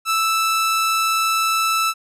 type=tone; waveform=sawtooth; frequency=1318.5 Hz; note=E6; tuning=in tune; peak=-13 dBFS; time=0.05-1.94 s; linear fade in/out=50 ms; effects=resampled to 32000 Hz